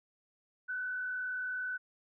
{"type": "tone with frequency modulation", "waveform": "sine", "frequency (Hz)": 1500, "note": "F#6", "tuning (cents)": 23, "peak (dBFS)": -34, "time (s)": [0.68, 1.78], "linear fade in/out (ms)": 20, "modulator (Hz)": 39, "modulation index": 0.56, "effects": []}